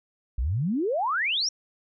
sine exponential sweep, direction up, 53 to 5840 Hz, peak -23 dBFS, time 0.38-1.49 s, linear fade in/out 5 ms, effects none

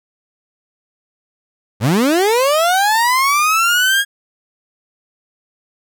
30% pulse linear sweep, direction up, 92 to 1649 Hz, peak -9 dBFS, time 1.8-4.05 s, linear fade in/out 50 ms, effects none

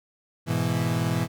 35% pulse chord, E major, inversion first, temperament equal, 103.83 / 123.47 / 164.81 Hz, G#2 / B2 / E3, 0 / 0 / 0 cents, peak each -28 / -25 / -25 dBFS, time 0.46-1.28 s, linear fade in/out 50 ms, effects none

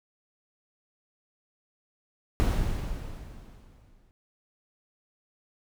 brown noise with exponential decay, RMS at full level -22 dBFS, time 2.4-4.11 s, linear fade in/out 0 ms, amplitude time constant 370 ms, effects none

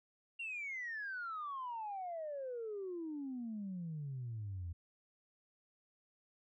sine exponential sweep, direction down, 2794 to 82.41 Hz, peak -39 dBFS, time 0.39-4.73 s, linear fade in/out 10 ms, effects tanh soft clip ceiling -36 dBFS

